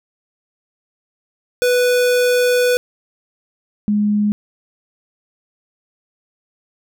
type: tone pair in turn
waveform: square / sine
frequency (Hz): 493.9 / 208.2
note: B4 / G#3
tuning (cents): 0 / +5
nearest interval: octave + minor third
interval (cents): 1495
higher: first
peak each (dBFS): -13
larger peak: neither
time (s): 1.62-2.77 / 3.88-4.32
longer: first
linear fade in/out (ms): 0
effects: none